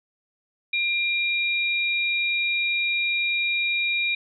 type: tone pair together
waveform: sine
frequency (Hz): 2392 / 3789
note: D7 / A#7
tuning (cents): +31 / +27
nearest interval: minor sixth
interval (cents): 796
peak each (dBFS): -22 / -28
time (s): 0.73-4.15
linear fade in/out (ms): 5
effects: none